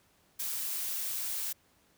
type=noise; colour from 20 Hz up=blue; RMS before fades=-35 dBFS; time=0.39-1.53 s; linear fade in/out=10 ms; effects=pink hiss -67 dBFS RMS until 1.97 s + high-pass 60 Hz 12 dB/octave